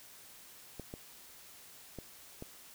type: clicks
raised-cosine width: 2 ms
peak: -29 dBFS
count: 4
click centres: 0.797 / 0.939 / 1.987 / 2.424 s
effects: white hiss -55 dBFS RMS until 2.74 s